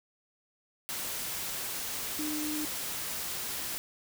sine tone in noise, 302.9 Hz, D#4, 46 cents flat, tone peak -33 dBFS, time 2.19-2.65 s, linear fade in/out 0 ms, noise white, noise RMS -36 dBFS, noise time 0.89-3.78 s, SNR 0 dB, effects none

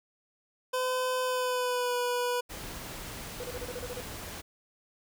25% pulse tone with pitch glide, 509 to 490.2 Hz, C5 to B4, -48 to -13 cents, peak -24 dBFS, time 0.73-2.41 s, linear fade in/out 10 ms, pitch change -65 cents, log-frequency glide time 1.23-1.96 s
pink noise, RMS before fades -41 dBFS, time 2.49-4.42 s, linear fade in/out 20 ms
triangle tone bursts, 493.9 Hz, B4, in tune, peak -34 dBFS, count 9, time 3.4-4.003 s, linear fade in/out 0 ms, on 35 ms, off 36 ms
effects none

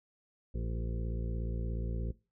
harmonic tone with a mistuned harmonic, 56.9 Hz, A#1, 41 cents flat, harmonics 1 / 2 / 3 / 4 / 6 / 7 / 8 / 9, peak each -34 / -40 / -44 / -46 / -50 / -51 / -52 / -53 dBFS, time 0.54-2.12 s, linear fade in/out 10 ms, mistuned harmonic 8, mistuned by -22 cents, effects noise-tail reverb RT60 0.3 s tail -20 dB re dry

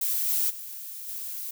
violet noise with level steps, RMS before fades -27 / -25 / -39 / -35 dBFS, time 0.01-1.51 s, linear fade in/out 5 ms, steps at 0.28 / 0.49 / 1.07 s, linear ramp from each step 20 ms, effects none

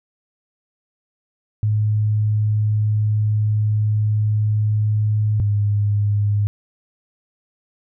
sine tone pair in turn, 106.5 / 103.11 Hz, G#2 / G#2, +44 / -12 cents, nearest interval minor second, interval 56 cents, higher first, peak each -15 dBFS, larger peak neither, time 1.63-5.4 / 5.4-6.47 s, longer first, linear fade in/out 0 ms, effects none

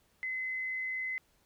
sine tone, 2041 Hz, C7, 44 cents flat, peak -33 dBFS, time 0.23-1.18 s, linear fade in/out 0 ms, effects pink hiss -70 dBFS RMS until 1.45 s

